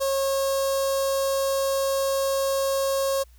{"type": "tone with notch filter", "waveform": "sawtooth", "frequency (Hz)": 544, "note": "C#5", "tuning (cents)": -33, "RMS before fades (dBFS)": -24, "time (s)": [0, 3.24], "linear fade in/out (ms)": 20, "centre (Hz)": 2100, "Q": 0.55, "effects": ["added 60 Hz sine -49 dBFS peak until 3.38 s", "white hiss -62 dBFS RMS until 3.38 s"]}